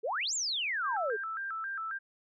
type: exponential two-way sweep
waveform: sine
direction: up then down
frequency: 399.4 to 7650 to 399.4 Hz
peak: -30 dBFS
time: 0.03-1.17 s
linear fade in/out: 20 ms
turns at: 0.34 s
type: tone with vibrato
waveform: sine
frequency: 1447 Hz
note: F#6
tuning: 39 cents flat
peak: -34 dBFS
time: 0.83-1.99 s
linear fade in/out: 20 ms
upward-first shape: square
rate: 3.7 Hz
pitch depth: 160 cents each way
effects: none